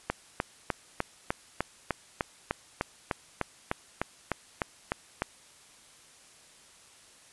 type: click train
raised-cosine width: 0.5 ms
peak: -12 dBFS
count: 18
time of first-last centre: 0.1-5.22 s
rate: 3.32 Hz
effects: white hiss -56 dBFS RMS until 7.32 s + resampled to 24000 Hz